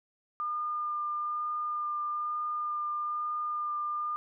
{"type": "tone with vibrato", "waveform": "sine", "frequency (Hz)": 1206, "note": "D6", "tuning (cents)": 46, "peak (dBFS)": -30, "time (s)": [0.4, 4.16], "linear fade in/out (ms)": 0, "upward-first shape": "sine", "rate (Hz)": 1.1, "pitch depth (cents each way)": 10, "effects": []}